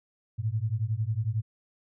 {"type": "beating tone pair", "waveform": "sine", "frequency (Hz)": [104.6, 115.6], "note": ["G#2", "A#2"], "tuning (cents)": [13, -14], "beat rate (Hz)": 11, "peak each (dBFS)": -29, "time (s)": [0.38, 1.42], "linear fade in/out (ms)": 20, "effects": []}